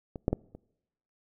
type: clicks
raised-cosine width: 2 ms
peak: -24 / -11 / -13 / -30 dBFS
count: 4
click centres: 0.158 / 0.281 / 0.33 / 0.55 s
effects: noise-tail reverb RT60 0.9 s tail -25 dB re dry